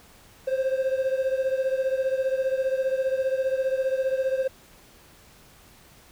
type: beating tone pair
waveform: triangle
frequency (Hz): 523.3 / 538.3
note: C5 / C5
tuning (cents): 0 / +49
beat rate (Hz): 15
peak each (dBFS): -22 / -26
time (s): 0.47-4.48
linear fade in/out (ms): 10
effects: pink hiss -53 dBFS RMS until 6.11 s